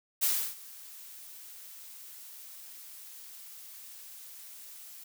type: noise with ADSR envelope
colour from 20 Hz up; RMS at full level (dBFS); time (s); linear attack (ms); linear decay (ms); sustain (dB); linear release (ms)
blue; -26; 0.21-5.04; 23; 310; -22; 7
effects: none